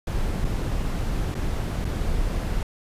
brown noise with dropouts, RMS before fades -25 dBFS, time 0.07-2.63 s, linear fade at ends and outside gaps 2 ms, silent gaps 0.445-0.449 / 1.344-1.351 / 1.845-1.851 s, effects resampled to 32000 Hz

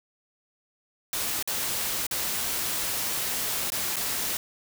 white noise with dropouts, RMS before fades -29 dBFS, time 1.13-4.37 s, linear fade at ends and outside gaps 1 ms, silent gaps 1.426-1.475 / 2.067-2.111 / 3.702-3.72 / 3.959-3.966 s, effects none

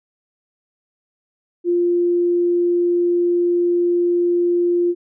sine tone, 349.2 Hz, F4, in tune, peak -14 dBFS, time 1.64-4.95 s, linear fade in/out 50 ms, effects none

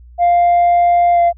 sine tone with pitch glide, 698.5 to 690.1 Hz, F5 to F5, 0 to -21 cents, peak -6 dBFS, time 0.18-1.33 s, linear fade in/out 50 ms, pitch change -21 cents, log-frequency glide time 1.13-1.2 s, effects tanh soft clip ceiling -7 dBFS + added 60 Hz sine -37 dBFS peak until 1.37 s

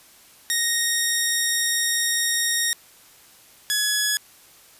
10% pulse tone pair in turn, 1864.7 / 1687.4 Hz, A#6 / G#6, 0 / +27 cents, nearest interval major second, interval 173 cents, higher first, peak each -11 dBFS, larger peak neither, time 0.5-2.73 / 3.7-4.17 s, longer first, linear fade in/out 0 ms, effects white hiss -51 dBFS RMS until 4.79 s + resampled to 32000 Hz

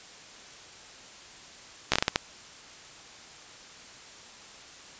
slowing click train, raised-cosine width 0.2 ms, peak -4 dBFS, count 7, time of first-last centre 1.92-2.159 s, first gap 15 ms, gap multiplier 1.39, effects white hiss -48 dBFS RMS until 4.99 s + resampled to 16000 Hz

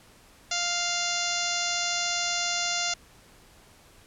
harmonic tone, 698.5 Hz, F5, in tune, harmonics 1 / 2 / 3 / 4 / 5 / 6 / 7 / 8 / 9 / 10, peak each -35 / -35 / -35 / -35 / -35 / -35 / -35 / -35 / -35 / -35 dBFS, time 0.51-2.94 s, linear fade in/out 5 ms, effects pink hiss -55 dBFS RMS until 4.06 s + low-pass 12000 Hz 12 dB/octave

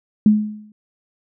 sine tone with exponential decay, 211.9 Hz, G#3, 35 cents sharp, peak -6 dBFS, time 0.26-0.72 s, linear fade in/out 2 ms, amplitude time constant 100 ms, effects none

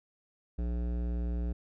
sine tone with hard clipping, 59.4 Hz, A#1, 33 cents sharp, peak -32 dBFS, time 0.58-1.53 s, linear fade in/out 10 ms, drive 15 dB, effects none

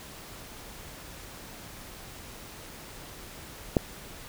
click, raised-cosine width 2 ms, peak -7 dBFS, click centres 3.768 s, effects pink hiss -45 dBFS RMS until 4.28 s

